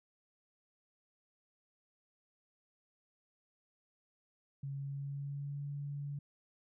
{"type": "tone with pitch glide", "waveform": "sine", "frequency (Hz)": [138.59, 142.98], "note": ["C#3", "D3"], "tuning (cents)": [0, -46], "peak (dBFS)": -38, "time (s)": [4.63, 6.19], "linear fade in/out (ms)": 5, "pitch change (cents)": 54, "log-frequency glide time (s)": [4.74, 5.65], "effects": []}